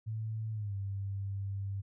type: tone with pitch glide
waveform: sine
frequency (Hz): 110 to 98.57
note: A2 to G2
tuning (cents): 0 to +10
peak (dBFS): -34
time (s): 0.06-1.82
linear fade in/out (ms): 20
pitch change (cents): -190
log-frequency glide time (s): 0.52-0.75
effects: none